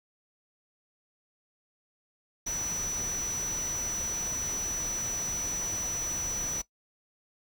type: tone in noise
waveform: sine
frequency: 5920 Hz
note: F#8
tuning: in tune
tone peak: -30 dBFS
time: 2.46-6.62 s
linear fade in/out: 10 ms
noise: pink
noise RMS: -40 dBFS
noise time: 2.46-6.62 s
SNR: +7 dB
effects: noise-tail reverb RT60 0.1 s tail -18 dB re dry